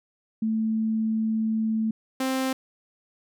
sine / sawtooth tone pair in turn, 220.7 / 262.5 Hz, A3 / C4, +5 / +6 cents, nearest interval minor third, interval 301 cents, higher second, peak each -22 / -20 dBFS, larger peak second, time 0.42-1.91 / 2.2-2.53 s, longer first, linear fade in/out 5 ms, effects none

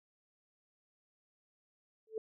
sine tone with exponential growth, 440 Hz, A4, in tune, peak -31 dBFS, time 2.07-2.18 s, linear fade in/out 2 ms, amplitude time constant 23 ms, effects none

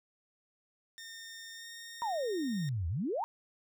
15% pulse tone with pitch glide, 1824 to 1843.1 Hz, A#6 to A#6, -38 to -20 cents, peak -39 dBFS, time 0.98-2.69 s, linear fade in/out 0 ms, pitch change +18 cents, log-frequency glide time 1.54-1.67 s
sine exponential two-way sweep, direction down then up, 981 to 77.78 to 981 Hz, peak -31 dBFS, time 2.02-3.24 s, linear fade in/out 0 ms, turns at 2.88 s
effects none

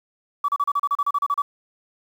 sine tone bursts, 1145 Hz, D6, 44 cents flat, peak -17 dBFS, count 13, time 0.44-1.42 s, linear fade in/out 5 ms, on 44 ms, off 34 ms, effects tanh soft clip ceiling -13 dBFS + 8-bit

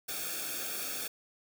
white noise with comb filter, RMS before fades -37 dBFS, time 0.08-1.08 s, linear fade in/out 10 ms, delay 1 ms, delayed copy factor -0.85, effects none

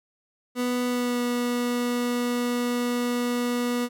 30% pulse tone with pitch glide, 246.7 to 243 Hz, B3 to B3, -2 to -28 cents, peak -21 dBFS, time 0.55-3.89 s, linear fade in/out 50 ms, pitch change -26 cents, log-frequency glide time 0.86-1.21 s, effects none

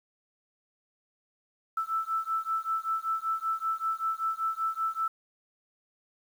sine beating tone pair, 1318.5 / 1323.7 Hz, E6 / E6, 0 / +7 cents, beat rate 5.2 Hz, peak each -31 dBFS, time 1.77-5.08 s, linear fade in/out 5 ms, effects 9-bit

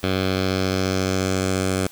10% pulse tone with low-pass filter sweep, 94.3 Hz, F#2, 33 cents sharp, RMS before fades -22 dBFS, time 0.03-1.87 s, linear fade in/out 5 ms, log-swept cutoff 3700 to 9300 Hz, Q 2.1, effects white hiss -46 dBFS RMS until 1.91 s

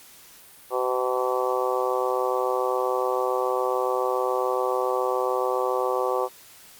harmonic tone, 127.1 Hz, C3, 50 cents flat, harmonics 3 / 4 / 5 / 6 / 7 / 8 / 9, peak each -28 / -26 / -33 / -31 / -32 / -34 / -30 dBFS, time 0.7-6.29 s, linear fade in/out 50 ms, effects white hiss -49 dBFS RMS until 6.79 s + Opus 48 kbps

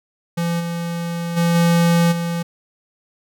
square tone with level steps, 170 Hz, F3, 46 cents flat, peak -19 / -23 / -15 / -13 / -21 dBFS, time 0.37-2.43 s, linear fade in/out 10 ms, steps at 0.59 / 1.36 / 1.54 / 2.11 s, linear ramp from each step 20 ms, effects none

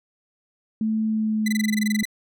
sine tone with pitch glide, 218.9 to 212.4 Hz, A3 to G#3, -9 to +39 cents, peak -20 dBFS, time 0.81-2.03 s, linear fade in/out 2 ms, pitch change -52 cents, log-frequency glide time 1.05-1.85 s
sawtooth tone bursts, 2005 Hz, B6, 26 cents sharp, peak -20 dBFS, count 14, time 1.46-2.054 s, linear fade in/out 5 ms, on 22 ms, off 22 ms
effects none

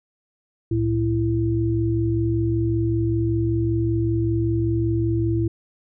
sine tone cluster, 66.2 / 111.4 / 333.3 Hz, C2 / A2 / E4, +21 / +22 / +19 cents, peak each -29 / -21 / -22 dBFS, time 0.71-5.48 s, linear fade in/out 5 ms, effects none

